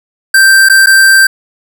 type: tone with dropouts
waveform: square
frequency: 1568 Hz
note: G6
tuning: in tune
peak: -3 dBFS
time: 0.34-1.27 s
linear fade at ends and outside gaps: 5 ms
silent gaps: 0.688-0.697 / 0.861-0.869 s
effects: none